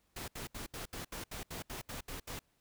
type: noise bursts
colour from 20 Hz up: pink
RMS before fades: -43 dBFS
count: 12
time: 0.16-2.392 s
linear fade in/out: 5 ms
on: 120 ms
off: 72 ms
effects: pink hiss -75 dBFS RMS until 2.6 s